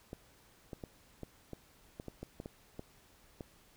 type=clicks; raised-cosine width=2 ms; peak=-29 dBFS; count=12; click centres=0.131 / 0.732 / 0.838 / 1.233 / 1.533 / 1.999 / 2.083 / 2.23 / 2.401 / 2.459 / 2.794 / 3.408 s; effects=pink hiss -64 dBFS RMS until 3.76 s